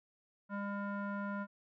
square tone with low-pass filter, 201.5 Hz, G3, 48 cents sharp, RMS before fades -39 dBFS, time 0.49-1.47 s, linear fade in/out 50 ms, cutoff 1300 Hz, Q 4.7, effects none

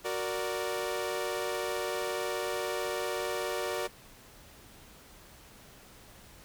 sawtooth chord, Gb augmented, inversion none, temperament equal, 370 / 466.2 / 587.3 Hz, Gb4 / Bb4 / D5, 0 / 0 / 0 cents, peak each -32 dBFS, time 0.04-3.88 s, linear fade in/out 20 ms, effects pink hiss -54 dBFS RMS until 6.44 s

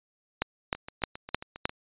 two click trains, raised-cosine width 0.3 ms, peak -9 / -23 dBFS, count 5 / 8, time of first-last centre 0.42-1.655 / 0.75-1.695 s, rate 3.24 / 7.41 Hz, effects resampled to 8000 Hz

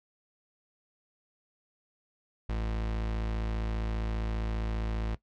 40% pulse tone, 55 Hz, A1, in tune, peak -29 dBFS, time 2.49-5.15 s, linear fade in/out 5 ms, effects noise-tail reverb RT60 0.1 s tail -17 dB re dry + low-pass 4000 Hz 12 dB/octave

